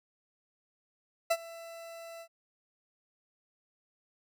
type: tone with ADSR envelope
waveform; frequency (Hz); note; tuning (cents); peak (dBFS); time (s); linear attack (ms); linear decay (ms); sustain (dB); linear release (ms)
40% pulse; 667; E5; +20; -22; 1.3-2.28; 11; 53; -21; 71
effects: none